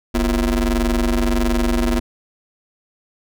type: ring-modulated tone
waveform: 30% pulse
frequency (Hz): 100.5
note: G2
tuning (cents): +44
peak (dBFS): -10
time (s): 0.14-2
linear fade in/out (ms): 10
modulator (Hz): 140
effects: none